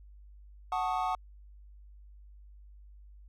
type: chord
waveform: triangle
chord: D# half-diminished seventh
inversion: first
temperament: equal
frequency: 740 / 880 / 1108.7 / 1244.5 Hz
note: F#5 / A5 / C#6 / D#6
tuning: 0 / 0 / 0 / 0 cents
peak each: -30 / -33 / -34 / -35 dBFS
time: 0.72-1.15 s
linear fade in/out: 2 ms
effects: added 50 Hz sine -50 dBFS peak until 3.28 s